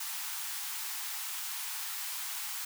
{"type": "high-pass noise", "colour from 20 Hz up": "white", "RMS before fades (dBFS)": -38, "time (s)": [0, 2.65], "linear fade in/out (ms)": 5, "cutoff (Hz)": 770, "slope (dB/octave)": 96, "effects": []}